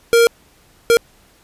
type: tone bursts at uneven times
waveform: square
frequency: 466.2 Hz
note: A#4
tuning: in tune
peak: -9 dBFS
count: 2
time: 0.13-0.27 / 0.9-0.97 s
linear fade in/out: 0 ms
effects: pink hiss -52 dBFS RMS until 1.43 s + resampled to 32000 Hz